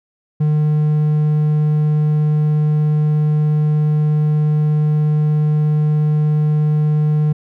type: tone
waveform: triangle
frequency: 151.4 Hz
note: D#3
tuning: 47 cents flat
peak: -10 dBFS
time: 0.4-7.33 s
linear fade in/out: 10 ms
effects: none